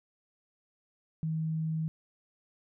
sine tone, 159.2 Hz, D#3, 40 cents sharp, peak -29 dBFS, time 1.23-1.88 s, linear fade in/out 0 ms, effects none

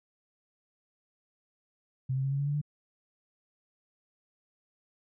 sine tone with pitch steps, 130.81 / 133.48 / 136.21 / 138.99 / 141.83 / 144.72 / 147.68 Hz, C3 / C3 / C#3 / C#3 / C#3 / D3 / D3, 0 / +35 / -30 / +5 / +40 / -25 / +10 cents, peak -27 dBFS, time 2.09-2.615 s, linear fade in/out 10 ms, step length 75 ms, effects none

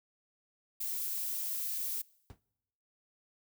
violet noise, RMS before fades -36 dBFS, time 0.8-2.02 s, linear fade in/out 10 ms
brown noise with exponential decay, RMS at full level -41 dBFS, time 2.3-2.4 s, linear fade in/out 0 ms, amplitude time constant 21 ms
effects noise-tail reverb RT60 1.0 s tail -25 dB re dry + high-pass 80 Hz 12 dB/octave

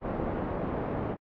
white low-pass noise, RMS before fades -32 dBFS, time 0.01-1.17 s, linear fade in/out 50 ms, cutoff 580 Hz, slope 12 dB/octave, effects low-pass 2000 Hz 12 dB/octave + AAC 48 kbps

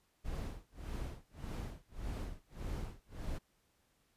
brown noise with tremolo, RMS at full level -39 dBFS, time 0.24-3.39 s, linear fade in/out 20 ms, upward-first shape sine, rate 1.7 Hz, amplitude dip 100%, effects pink hiss -75 dBFS RMS until 4.16 s + resampled to 32000 Hz

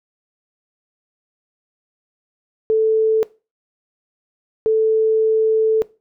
sine tone pair in turn, 440 / 440 Hz, A4 / A4, 0 / 0 cents, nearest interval unison, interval 0 cents, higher neither, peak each -12 dBFS, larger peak neither, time 2.7-3.23 / 4.66-5.82 s, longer second, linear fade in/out 0 ms, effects noise-tail reverb RT60 0.3 s tail -20 dB re dry

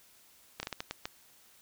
slowing click train, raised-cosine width 0.2 ms, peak -18 dBFS, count 7, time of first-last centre 0.6-1.055 s, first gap 30 ms, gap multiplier 1.37, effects white hiss -61 dBFS RMS until 1.61 s

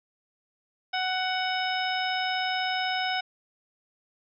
harmonic tone, 744 Hz, F#5, 9 cents sharp, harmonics 1 / 2 / 3 / 4 / 5 / 7, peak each -29 / -32 / -34 / -35 / -36 / -37 dBFS, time 0.93-3.21 s, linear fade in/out 10 ms, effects none

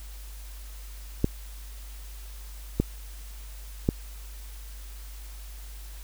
clicks, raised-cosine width 3 ms, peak -8 dBFS, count 3, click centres 1.244 / 2.8 / 3.889 s, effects added 50 Hz sine -39 dBFS peak until 6.03 s + white hiss -50 dBFS RMS until 6.03 s

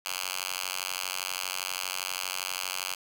5% pulse tone with high-pass filter, 92.5 Hz, F#2, in tune, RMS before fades -34 dBFS, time 0.05-2.95 s, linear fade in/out 10 ms, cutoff 2100 Hz, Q 0.69, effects 9-bit

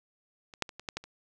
clicks, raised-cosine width 0.2 ms, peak -30 / -11 / -26 / -25 / -17 / -17 / -30 dBFS, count 7, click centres 0.538 / 0.623 / 0.692 / 0.796 / 0.888 / 0.97 / 1.04 s, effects none

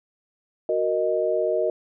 sine chord, D# minor, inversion first, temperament equal, 370 / 466.2 / 622.3 Hz, F#4 / A#4 / D#5, 0 / 0 / 0 cents, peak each -26 / -25 / -23 dBFS, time 0.69-1.7 s, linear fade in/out 2 ms, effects none

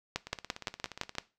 two click trains, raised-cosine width 0.2 ms, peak -14 / -24 dBFS, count 7 / 16, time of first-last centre 0.16-1.184 / 0.27-1.152 s, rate 5.86 / 17 Hz, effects noise-tail reverb RT60 0.3 s tail -18 dB re dry

